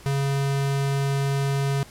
square tone, 138.59 Hz, C#3, in tune, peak -22 dBFS, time 0.06-1.83 s, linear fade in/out 0 ms, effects pink hiss -47 dBFS RMS until 1.9 s + low-pass 12000 Hz 12 dB/octave

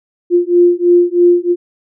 sine beating tone pair, 349.2 / 352.3 Hz, F4 / F4, 0 / +15 cents, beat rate 3.1 Hz, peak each -10 dBFS, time 0.3-1.56 s, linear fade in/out 50 ms, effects none

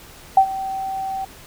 sine tone with ADSR envelope, 771 Hz, G5, 29 cents flat, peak -6 dBFS, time 0.37-1.25 s, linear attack 4 ms, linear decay 79 ms, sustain -17 dB, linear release 8 ms, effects pink hiss -43 dBFS RMS until 1.46 s

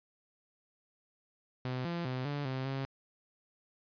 sawtooth tone with pitch steps, 127.5 / 171.3 / 128.3 / 144.3 / 131.2 / 135.1 Hz, C3 / F3 / C3 / D3 / C3 / C#3, -44 / -33 / -34 / -30 / +5 / -44 cents, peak -30 dBFS, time 1.65-2.85 s, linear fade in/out 0 ms, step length 200 ms, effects resampled to 11025 Hz

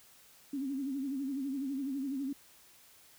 sine tone with vibrato, 272.7 Hz, C#4, 28 cents flat, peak -33 dBFS, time 0.53-2.33 s, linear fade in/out 5 ms, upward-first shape sine, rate 12 Hz, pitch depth 91 cents each way, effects white hiss -60 dBFS RMS until 3.18 s

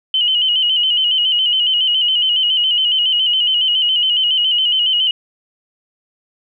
sine tone with vibrato, 2982 Hz, F#7, 13 cents sharp, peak -12 dBFS, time 0.14-5.11 s, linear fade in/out 2 ms, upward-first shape square, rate 7.2 Hz, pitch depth 51 cents each way, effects none

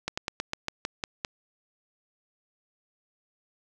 slowing click train, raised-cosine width 0.2 ms, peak -12 dBFS, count 9, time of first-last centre 0.08-1.248 s, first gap 95 ms, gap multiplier 1.12, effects none

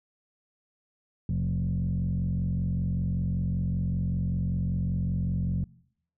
sine tone with frequency modulation, 125.3 Hz, B2, 25 cents sharp, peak -24 dBFS, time 1.29-5.64 s, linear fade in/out 2 ms, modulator 45.2 Hz, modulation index 1.5, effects noise-tail reverb RT60 0.7 s tail -23 dB re dry + tanh soft clip ceiling -21 dBFS

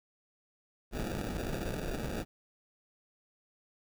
pink noise with sample-and-hold, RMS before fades -36 dBFS, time 0.91-2.25 s, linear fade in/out 50 ms, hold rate 1050 Hz, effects none

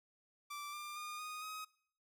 sawtooth tone with pitch steps, 1170 / 1192.5 / 1215.5 / 1238.9 / 1262.7 Hz, D6 / D6 / D#6 / D#6 / D#6, -7 / +26 / -41 / -8 / +25 cents, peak -40 dBFS, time 0.5-1.65 s, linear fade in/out 10 ms, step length 230 ms, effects noise-tail reverb RT60 0.6 s tail -21 dB re dry

